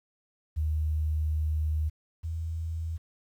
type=tone pair in turn; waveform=sine; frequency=77.3 / 81.62 Hz; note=D#2 / E2; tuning=-11 / -17 cents; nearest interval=minor second; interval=94 cents; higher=second; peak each=-25 / -30 dBFS; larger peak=first; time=0.56-1.9 / 2.23-2.98 s; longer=first; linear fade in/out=20 ms; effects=10-bit